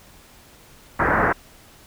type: low-pass noise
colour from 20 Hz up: white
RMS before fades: -19 dBFS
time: 0.99-1.33 s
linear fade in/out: 10 ms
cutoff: 1800 Hz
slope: 48 dB/octave
effects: pink hiss -49 dBFS RMS until 1.86 s